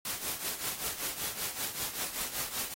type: noise with tremolo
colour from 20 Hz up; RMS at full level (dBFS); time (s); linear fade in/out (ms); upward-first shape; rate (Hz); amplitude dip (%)
white; -33; 0.05-2.74; 2; triangle; 5.2; 75
effects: AAC 48 kbps